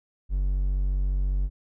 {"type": "tone", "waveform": "triangle", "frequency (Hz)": 47.31, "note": "F#1", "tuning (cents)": 39, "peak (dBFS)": -20, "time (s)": [0.29, 1.5], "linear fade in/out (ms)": 50, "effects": []}